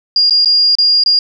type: tone with dropouts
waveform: sine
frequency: 4829 Hz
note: D8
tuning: 47 cents sharp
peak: -7 dBFS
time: 0.16-1.19 s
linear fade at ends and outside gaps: 2 ms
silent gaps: 0.298-0.307 / 0.448-0.457 / 0.753-0.785 / 1.037-1.06 s
effects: none